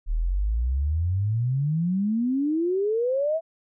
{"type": "exponential sweep", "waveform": "sine", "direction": "up", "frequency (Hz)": [36.71, 666], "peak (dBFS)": -21, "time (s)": [0.06, 3.41], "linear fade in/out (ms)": 50, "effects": []}